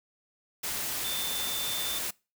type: tone in noise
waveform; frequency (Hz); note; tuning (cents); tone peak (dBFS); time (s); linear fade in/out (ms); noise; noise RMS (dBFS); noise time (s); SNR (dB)
sine; 3554; A7; +17; -34; 1.04-1.99; 10; white; -33; 0.63-2.11; -4
effects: noise-tail reverb RT60 0.3 s tail -24 dB re dry